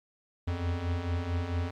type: beating tone pair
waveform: square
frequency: 83.4 / 87.9 Hz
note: E2 / F2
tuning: +21 / +12 cents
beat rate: 4.5 Hz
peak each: -36 / -31 dBFS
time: 0.47-1.71 s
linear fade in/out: 10 ms
effects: low-pass 4000 Hz 12 dB/octave + 11-bit